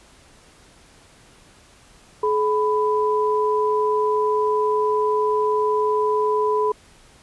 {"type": "tone pair together", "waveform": "sine", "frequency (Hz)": [425.7, 995.1], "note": ["G#4", "B5"], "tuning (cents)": [43, 13], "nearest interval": "octave + minor third", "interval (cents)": 1470, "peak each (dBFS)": [-19, -21], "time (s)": [2.23, 6.72], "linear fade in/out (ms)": 5, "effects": ["pink hiss -51 dBFS RMS until 7.22 s", "resampled to 24000 Hz"]}